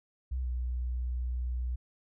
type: tone with pitch glide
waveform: sine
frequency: 63.9 to 61.55 Hz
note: C2 to B1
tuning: -40 to -5 cents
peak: -30 dBFS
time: 0.31-1.76 s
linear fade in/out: 10 ms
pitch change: -65 cents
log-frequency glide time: 0.42-0.47 s
effects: none